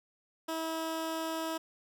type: tone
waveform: 15% pulse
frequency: 323.3 Hz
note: E4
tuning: 34 cents flat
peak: -27 dBFS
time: 0.48-1.58 s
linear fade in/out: 10 ms
effects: none